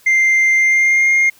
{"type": "tone with pitch glide", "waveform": "sine", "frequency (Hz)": [2093, 2125], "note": ["C7", "C7"], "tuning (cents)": [0, 26], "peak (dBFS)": -7, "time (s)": [0.06, 1.3], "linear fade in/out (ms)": 10, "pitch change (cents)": 26, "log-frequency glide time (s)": [0.55, 1.1], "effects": ["tanh soft clip ceiling -9 dBFS", "white hiss -49 dBFS RMS until 1.39 s"]}